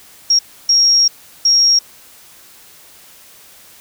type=tone bursts at uneven times; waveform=sine; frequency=5588 Hz; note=F8; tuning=in tune; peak=-8 dBFS; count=3; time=0.3-0.39 / 0.69-1.08 / 1.45-1.79 s; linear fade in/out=5 ms; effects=white hiss -43 dBFS RMS until 3.8 s